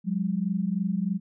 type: tone pair together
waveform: sine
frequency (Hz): 180 / 203.2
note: F#3 / G#3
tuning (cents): -47 / -38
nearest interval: major second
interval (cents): 209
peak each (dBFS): -27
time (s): 0.04-1.2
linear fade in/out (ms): 50
effects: none